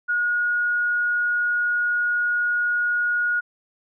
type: tone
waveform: sine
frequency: 1444 Hz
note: F#6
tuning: 43 cents flat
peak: -19 dBFS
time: 0.08-3.41 s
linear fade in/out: 20 ms
effects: none